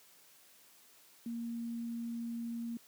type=tone; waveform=sine; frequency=233.1 Hz; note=A#3; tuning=in tune; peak=-36 dBFS; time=1.26-2.77 s; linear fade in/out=2 ms; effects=white hiss -62 dBFS RMS until 2.87 s + high-pass 150 Hz 12 dB/octave